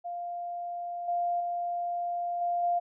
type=tone with level steps; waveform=sine; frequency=698.5 Hz; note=F5; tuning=in tune; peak=-33 / -26 / -29 / -26 / -24 dBFS; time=0.04-2.8 s; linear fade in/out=20 ms; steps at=1.08 / 1.4 / 2.41 / 2.63 s; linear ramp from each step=5 ms; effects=none